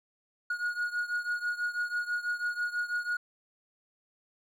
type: beating tone pair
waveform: triangle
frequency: 1443 / 1449.1 Hz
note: F#6 / F#6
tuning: -44 / -37 cents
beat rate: 6.1 Hz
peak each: -30 / -33 dBFS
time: 0.5-3.17 s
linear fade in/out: 5 ms
effects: none